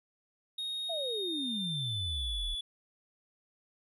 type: tone with pitch glide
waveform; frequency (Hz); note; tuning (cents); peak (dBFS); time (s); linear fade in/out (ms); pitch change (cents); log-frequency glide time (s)
triangle; 3729 to 3439; A#7 to A7; 0 to -40; -33; 0.58-2.61; 5; -140; 1.12-2.29
type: exponential sweep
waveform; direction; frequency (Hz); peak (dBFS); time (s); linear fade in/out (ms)
sine; down; 700 to 36.71; -35; 0.89-2.55; 10
effects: none